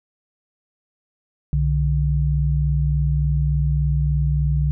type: tone pair together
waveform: sine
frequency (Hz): 63.66 / 147.1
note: C2 / D3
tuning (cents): -47 / +3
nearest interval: octave + minor third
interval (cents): 1450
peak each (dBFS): -19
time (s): 1.53-4.71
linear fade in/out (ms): 0
effects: none